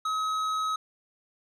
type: tone with tanh clipping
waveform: sine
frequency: 1276 Hz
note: D#6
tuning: 43 cents sharp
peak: -28 dBFS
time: 0.05-0.76 s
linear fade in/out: 5 ms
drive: 11 dB
effects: none